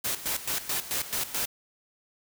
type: noise with tremolo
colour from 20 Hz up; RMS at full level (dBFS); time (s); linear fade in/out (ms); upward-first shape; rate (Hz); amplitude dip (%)
white; -29; 0.04-1.46; 10; square; 4.6; 75
effects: none